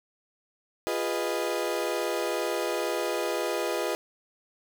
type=chord; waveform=35% pulse; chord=F half-diminished seventh; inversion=none; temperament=equal with one note detuned; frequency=349.2 / 411.2 / 493.9 / 622.3 Hz; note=F4 / Ab4 / Cb5 / Eb5; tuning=0 / -17 / 0 / 0 cents; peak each=-31 dBFS; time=0.87-3.95 s; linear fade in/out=0 ms; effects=none